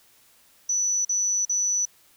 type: tone bursts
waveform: sine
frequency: 5950 Hz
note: F#8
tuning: 9 cents sharp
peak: -21 dBFS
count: 3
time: 0.69-1.854 s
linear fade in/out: 5 ms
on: 360 ms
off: 42 ms
effects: white hiss -58 dBFS RMS until 2.16 s